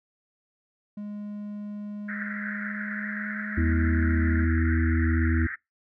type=tone with pitch glide; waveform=triangle; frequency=207.2 to 210.1 Hz; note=G#3 to G#3; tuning=-4 to +20 cents; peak=-31 dBFS; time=0.97-4.45 s; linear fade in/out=5 ms; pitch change=+24 cents; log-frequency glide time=2.6-3.48 s
type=band-pass noise; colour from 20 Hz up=pink; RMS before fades=-35 dBFS; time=2.08-5.56 s; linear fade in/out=10 ms; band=1400 to 2000 Hz; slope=96 dB/octave
type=harmonic tone; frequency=81.3 Hz; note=E2; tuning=23 cents flat; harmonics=1 / 3 / 4; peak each=-22 / -28 / -29 dBFS; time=3.57-5.47 s; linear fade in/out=10 ms
effects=noise-tail reverb RT60 0.2 s tail -25 dB re dry